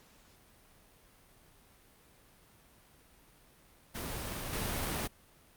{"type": "noise with level steps", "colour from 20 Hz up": "pink", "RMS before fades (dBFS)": [-39, -35], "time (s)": [3.94, 5.08], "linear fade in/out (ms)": 20, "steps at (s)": 4.53, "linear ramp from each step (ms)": 2, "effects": ["pink hiss -62 dBFS RMS until 5.56 s", "Opus 48 kbps"]}